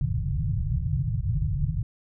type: low-pass noise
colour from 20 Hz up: white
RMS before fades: -26 dBFS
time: 0.01-1.83 s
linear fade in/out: 2 ms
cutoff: 160 Hz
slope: 96 dB/octave
effects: none